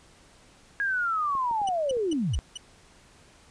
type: linear sweep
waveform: sine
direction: down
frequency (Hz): 1655 to 43.56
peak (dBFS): -24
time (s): 0.8-2.39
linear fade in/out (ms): 0
type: clicks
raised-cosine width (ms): 2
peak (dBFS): -31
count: 7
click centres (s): 1.352 / 1.512 / 1.617 / 1.688 / 1.911 / 1.969 / 2.129
type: tone bursts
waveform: sawtooth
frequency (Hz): 2960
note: F#7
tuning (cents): 0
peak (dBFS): -30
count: 5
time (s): 1.67-2.575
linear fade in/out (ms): 5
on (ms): 21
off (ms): 200
effects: pink hiss -56 dBFS RMS until 3.5 s + resampled to 22050 Hz